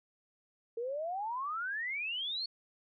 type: exponential sweep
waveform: sine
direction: up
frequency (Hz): 450 to 4435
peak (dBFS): -34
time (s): 0.77-2.46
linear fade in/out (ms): 5
effects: none